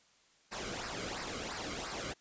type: noise with flanger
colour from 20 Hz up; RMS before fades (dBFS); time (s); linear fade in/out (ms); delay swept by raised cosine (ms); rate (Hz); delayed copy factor
pink; -40; 0.51-2.14; 20; 0.29 to 1.16; 2.9; -0.65
effects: white hiss -67 dBFS RMS until 2.2 s + resampled to 16000 Hz